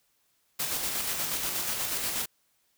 white noise with tremolo, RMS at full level -30 dBFS, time 0.59-2.26 s, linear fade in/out 10 ms, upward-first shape square, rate 8.3 Hz, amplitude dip 30%, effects white hiss -71 dBFS RMS until 2.77 s

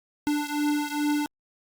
square beating tone pair, 294.1 / 296.5 Hz, D4 / D4, +3 / +17 cents, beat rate 2.4 Hz, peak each -27 / -29 dBFS, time 0.27-1.26 s, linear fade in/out 0 ms, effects Opus 48 kbps

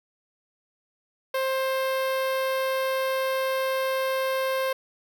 sawtooth tone with notch filter, 528 Hz, C5, 16 cents sharp, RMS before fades -26 dBFS, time 1.34-4.73 s, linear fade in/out 5 ms, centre 7100 Hz, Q 0.9, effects none

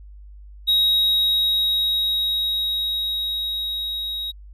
triangle tone with level ramp, 3798 Hz, A#7, 32 cents sharp, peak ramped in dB -13 to -24 dBFS, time 0.67-4.32 s, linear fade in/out 20 ms, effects added 50 Hz sine -39 dBFS peak until 4.53 s

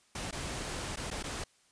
pink noise with dropouts, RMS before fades -38 dBFS, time 0.15-1.44 s, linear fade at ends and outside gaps 5 ms, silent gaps 0.311-0.325 / 0.96-0.97 / 1.104-1.111 / 1.228-1.238 s, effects white hiss -67 dBFS RMS until 1.71 s + resampled to 22050 Hz

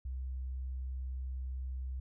sine tone, 64.5 Hz, C2, 24 cents flat, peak -36 dBFS, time 0.05-2 s, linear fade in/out 5 ms, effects none

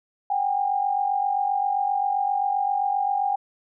sine tone pair together, 759.4 / 807 Hz, F#5 / G#5, +45 / -50 cents, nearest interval minor second, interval 105 cents, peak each -26 / -22 dBFS, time 0.3-3.36 s, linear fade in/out 5 ms, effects none

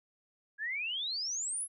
sine exponential sweep, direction up, 1632 to 11175 Hz, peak -33 dBFS, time 0.58-1.68 s, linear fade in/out 50 ms, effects none

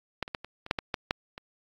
clicks, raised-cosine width 0.3 ms, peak -13 / -25 / -15 / -24 / -25 / -7 / -13 / -12 / -9 / -24 dBFS, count 10, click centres 0.227 / 0.279 / 0.348 / 0.446 / 0.664 / 0.711 / 0.788 / 0.942 / 1.109 / 1.379 s, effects AAC 64 kbps

